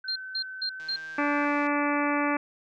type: tone with pitch glide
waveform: sine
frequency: 1526 to 1574.3 Hz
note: G6 to G6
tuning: -47 to +7 cents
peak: -36 dBFS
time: 0.04-1.45 s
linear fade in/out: 5 ms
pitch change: +54 cents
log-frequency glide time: 0.77-0.98 s
type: tone bursts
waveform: sine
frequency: 4186 Hz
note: C8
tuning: in tune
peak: -27 dBFS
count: 4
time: 0.08-0.962 s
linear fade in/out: 5 ms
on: 78 ms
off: 190 ms
type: click train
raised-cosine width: 0.2 ms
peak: -33 dBFS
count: 139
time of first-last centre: 0.8-1.668 s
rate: 159 Hz
type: harmonic tone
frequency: 290.3 Hz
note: D4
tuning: 20 cents flat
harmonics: 1 / 2 / 3 / 4 / 5 / 6 / 7 / 8 / 9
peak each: -27 / -32 / -32 / -31 / -35 / -35 / -36 / -35 / -41 dBFS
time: 1.18-2.37 s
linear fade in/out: 5 ms
effects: none